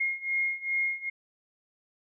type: beating tone pair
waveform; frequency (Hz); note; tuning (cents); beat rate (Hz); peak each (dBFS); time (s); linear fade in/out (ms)
sine; 2142 / 2144.5; C7 / C7; +40 / +42; 2.5; -31 / -29; 0-1.1; 10
effects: none